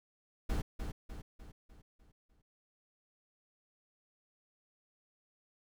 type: noise with echo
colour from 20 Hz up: brown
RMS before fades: -33 dBFS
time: 0.49-0.62 s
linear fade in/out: 10 ms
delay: 300 ms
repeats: 6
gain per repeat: -6 dB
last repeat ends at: 2.42 s
effects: none